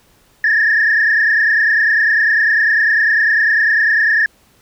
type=tone with frequency modulation; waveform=sine; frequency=1760 Hz; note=A6; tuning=in tune; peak=-9 dBFS; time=0.44-4.26 s; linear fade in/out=2 ms; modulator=30 Hz; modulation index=2.8; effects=tanh soft clip ceiling -6 dBFS + pink hiss -53 dBFS RMS until 4.61 s